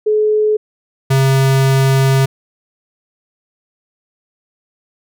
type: tone pair in turn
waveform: sine / square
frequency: 426.8 / 134.43 Hz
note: G#4 / C3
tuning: +47 / +47 cents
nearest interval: octave + minor sixth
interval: 2000 cents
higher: first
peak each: -10 dBFS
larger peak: neither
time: 0.06-0.57 / 1.1-2.26 s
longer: second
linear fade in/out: 10 ms
effects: none